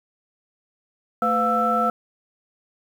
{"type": "tone cluster", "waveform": "sine", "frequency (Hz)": [223.5, 503, 706, 1326], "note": ["A3", "B4", "F5", "E6"], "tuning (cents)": [27, 32, 19, 10], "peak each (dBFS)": [-26, -26, -23, -20], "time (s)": [1.22, 1.9], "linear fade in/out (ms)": 2, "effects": ["tanh soft clip ceiling -8 dBFS", "8-bit"]}